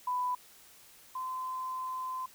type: tone pair in turn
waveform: sine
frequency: 996 / 1028.7 Hz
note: B5 / C6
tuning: +14 / -30 cents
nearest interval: minor second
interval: 56 cents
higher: second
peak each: -29 / -34 dBFS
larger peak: first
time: 0.07-0.35 / 1.15-2.26 s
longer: second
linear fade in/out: 5 ms
effects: white hiss -57 dBFS RMS until 2.34 s